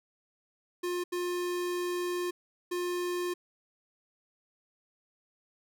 square tone bursts at uneven times, 354.8 Hz, F4, 27 cents sharp, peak -31 dBFS, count 3, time 0.83-1.04 / 1.12-2.31 / 2.71-3.34 s, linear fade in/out 10 ms, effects none

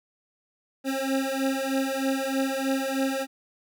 25% pulse beating tone pair, 266.9 / 270.1 Hz, C4 / C#4, +35 / -45 cents, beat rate 3.2 Hz, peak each -24 dBFS, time 0.84-3.27 s, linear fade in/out 50 ms, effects none

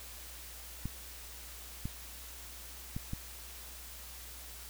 clicks, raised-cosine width 5 ms, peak -24 dBFS, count 4, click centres 0.856 / 1.855 / 2.965 / 3.134 s, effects added 60 Hz sine -51 dBFS peak until 4.69 s + white hiss -49 dBFS RMS until 4.69 s

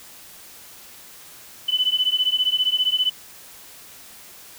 sine beating tone pair, 3000 / 3015 Hz, F#7 / F#7, +23 / +32 cents, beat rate 15 Hz, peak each -21 dBFS, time 1.68-3.1 s, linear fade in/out 10 ms, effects white hiss -44 dBFS RMS until 4.58 s

